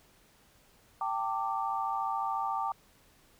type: chord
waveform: sine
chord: G suspended second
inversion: none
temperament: equal with one note detuned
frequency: 784 / 898 / 1174.7 Hz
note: G5 / A5 / D6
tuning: 0 / +35 / 0 cents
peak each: -34 dBFS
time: 1.01-2.72 s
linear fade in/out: 2 ms
effects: pink hiss -63 dBFS RMS until 3.39 s